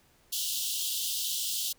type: high-pass noise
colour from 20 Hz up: pink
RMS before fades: -32 dBFS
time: 0.32-1.73 s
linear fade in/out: 10 ms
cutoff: 2900 Hz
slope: 96 dB/octave
effects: pink hiss -64 dBFS RMS until 1.78 s